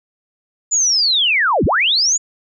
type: linear two-way sweep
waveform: sine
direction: down then up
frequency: 7070 to 45.8 to 7070 Hz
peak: -12 dBFS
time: 0.71-2.18 s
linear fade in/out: 20 ms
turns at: 1.65 s
effects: none